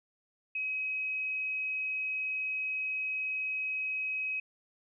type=tone; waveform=sine; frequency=2541 Hz; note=D#7; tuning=36 cents sharp; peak=-31 dBFS; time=0.55-4.4 s; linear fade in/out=5 ms; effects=none